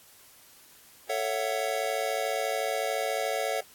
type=chord; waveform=square; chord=F# minor seventh; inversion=first; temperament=just; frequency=444 / 555 / 666 / 740 Hz; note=A4 / C#5 / E5 / F#5; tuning=+16 / +2 / +18 / 0 cents; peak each=-35 / -33 / -34 / -34 dBFS; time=1.09-3.61 s; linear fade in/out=10 ms; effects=white hiss -55 dBFS RMS until 3.74 s + AAC 64 kbps